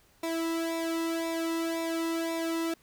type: tone with flanger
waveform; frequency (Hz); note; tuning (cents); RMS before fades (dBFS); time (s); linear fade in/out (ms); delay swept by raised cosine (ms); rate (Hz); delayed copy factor
sawtooth; 329.6; E4; 0; -31; 0.23-2.74; 5; 0.65 to 1.32; 1.9; -0.8
effects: pink hiss -63 dBFS RMS until 2.82 s